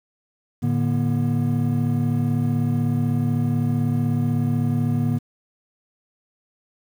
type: tone cluster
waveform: triangle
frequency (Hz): 111.4 / 147.4 / 240.1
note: A2 / D3 / B3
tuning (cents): +22 / +7 / -49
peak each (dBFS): -21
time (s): 0.62-5.19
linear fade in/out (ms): 20
effects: 8-bit